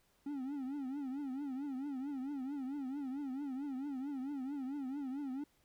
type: tone with vibrato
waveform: triangle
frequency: 273.1 Hz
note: C#4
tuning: 26 cents flat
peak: -36 dBFS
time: 0.26-5.44 s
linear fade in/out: 5 ms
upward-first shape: triangle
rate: 4.5 Hz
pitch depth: 150 cents each way
effects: pink hiss -73 dBFS RMS until 5.64 s

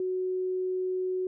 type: tone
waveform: sine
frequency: 370 Hz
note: F#4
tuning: in tune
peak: -27 dBFS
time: 0-1.27 s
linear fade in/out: 2 ms
effects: none

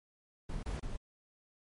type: noise bursts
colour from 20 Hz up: brown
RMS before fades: -38 dBFS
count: 3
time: 0.49-0.966 s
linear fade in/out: 5 ms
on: 140 ms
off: 28 ms
effects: MP3 48 kbps

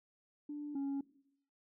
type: tone pair in turn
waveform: sine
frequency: 293.7 / 277.4 Hz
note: D4 / C#4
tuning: 0 / +1 cents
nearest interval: minor second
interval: 99 cents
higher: first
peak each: -39 / -32 dBFS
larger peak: second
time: 0.49-0.75 / 0.75-1.01 s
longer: neither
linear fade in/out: 5 ms
effects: noise-tail reverb RT60 0.7 s tail -20 dB re dry + tanh soft clip ceiling -34 dBFS

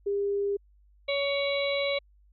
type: tone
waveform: sine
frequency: 402.2 Hz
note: G4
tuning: 44 cents sharp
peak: -25 dBFS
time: 0.06-0.57 s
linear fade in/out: 10 ms
type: harmonic tone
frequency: 561 Hz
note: C#5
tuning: 21 cents sharp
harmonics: 1 / 2 / 4 / 5 / 6 / 7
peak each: -27 / -41 / -32 / -42 / -41 / -35 dBFS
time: 1.08-1.99 s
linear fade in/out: 10 ms
effects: added 50 Hz sine -57 dBFS peak until 2.32 s

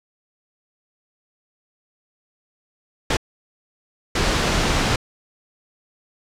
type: noise bursts at uneven times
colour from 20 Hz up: pink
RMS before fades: -19 dBFS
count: 2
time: 3.1-3.17 / 4.15-4.96 s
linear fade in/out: 5 ms
effects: low-pass 6000 Hz 12 dB/octave

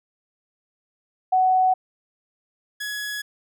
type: tone pair in turn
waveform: sine / sawtooth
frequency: 746 / 1682.5 Hz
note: F#5 / G#6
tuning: +14 / +22 cents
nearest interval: octave + major second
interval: 1408 cents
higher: second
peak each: -15 / -24 dBFS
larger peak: first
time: 1.32-1.74 / 2.8-3.22 s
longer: neither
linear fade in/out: 10 ms
effects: none

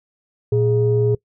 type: tone pair together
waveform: sine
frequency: 116.54 / 415.3 Hz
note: A#2 / G#4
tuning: 0 / 0 cents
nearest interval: octave + minor seventh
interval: 2200 cents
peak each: -16 dBFS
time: 0.52-1.15 s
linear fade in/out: 5 ms
effects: noise-tail reverb RT60 0.1 s tail -23 dB re dry + tanh soft clip ceiling -7 dBFS

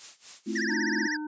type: noise with tremolo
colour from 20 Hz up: blue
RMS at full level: -39 dBFS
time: 0-0.73 s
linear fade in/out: 0 ms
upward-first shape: sine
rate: 4.1 Hz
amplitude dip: 90%
type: chord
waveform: sine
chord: F major seventh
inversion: first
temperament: just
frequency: 218.3 / 261.9 / 327.4 / 349.2 Hz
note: A3 / C4 / E4 / F4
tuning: -13 / +2 / -12 / 0 cents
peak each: -32 / -36 / -34 / -36 dBFS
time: 0.46-1.08 s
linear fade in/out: 20 ms
type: tone with vibrato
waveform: square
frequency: 1760 Hz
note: A6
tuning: in tune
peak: -29 dBFS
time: 0.55-1.17 s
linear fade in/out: 10 ms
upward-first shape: triangle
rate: 16 Hz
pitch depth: 210 cents each way
type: harmonic tone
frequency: 303.8 Hz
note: D#4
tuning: 41 cents flat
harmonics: 1 / 3 / 5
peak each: -32 / -42 / -46 dBFS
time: 0.69-1.27 s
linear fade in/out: 5 ms
effects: resampled to 16000 Hz

